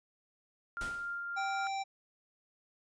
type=tone with tremolo; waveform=sine; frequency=1396.9 Hz; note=F6; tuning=in tune; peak=-35 dBFS; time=0.77-1.67 s; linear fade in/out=0 ms; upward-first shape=triangle; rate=3.7 Hz; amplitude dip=25%
type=noise with exponential decay; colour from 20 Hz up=pink; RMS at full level=-41 dBFS; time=0.81-1.26 s; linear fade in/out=1 ms; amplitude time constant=97 ms
type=harmonic tone; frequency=781 Hz; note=G5; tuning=7 cents flat; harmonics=1 / 3 / 5 / 7 / 9; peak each=-34 / -44 / -48 / -51 / -53 dBFS; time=1.36-1.84 s; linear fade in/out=20 ms
effects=resampled to 22050 Hz